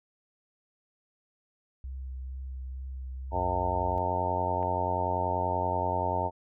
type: tone with vibrato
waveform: sine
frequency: 65.1 Hz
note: C2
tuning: 8 cents flat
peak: -35 dBFS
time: 1.84-3.98 s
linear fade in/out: 0 ms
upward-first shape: triangle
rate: 2.2 Hz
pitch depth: 22 cents each way
type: harmonic tone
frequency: 90.4 Hz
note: F#2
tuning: 40 cents flat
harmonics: 1 / 2 / 3 / 4 / 5 / 6 / 7 / 8 / 9 / 10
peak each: -34 / -42 / -41 / -40 / -39 / -38 / -34 / -37 / -36 / -30 dBFS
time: 3.31-6.31 s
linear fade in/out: 50 ms
type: click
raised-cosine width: 0.5 ms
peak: -34 dBFS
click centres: 4.629 s
effects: none